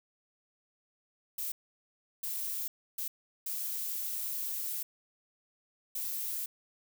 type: noise bursts at uneven times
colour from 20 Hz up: violet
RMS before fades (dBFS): -36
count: 5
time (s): 1.38-1.52 / 2.23-2.68 / 2.98-3.08 / 3.46-4.83 / 5.95-6.46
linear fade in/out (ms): 5
effects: none